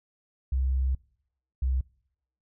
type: tone pair in turn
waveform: sine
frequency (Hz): 65.41 / 64.7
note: C2 / C2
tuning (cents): 0 / -19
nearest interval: unison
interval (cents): 19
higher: first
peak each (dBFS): -23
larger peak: neither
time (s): 0.52-0.95 / 1.62-1.81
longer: first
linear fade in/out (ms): 5
effects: noise-tail reverb RT60 0.7 s tail -24 dB re dry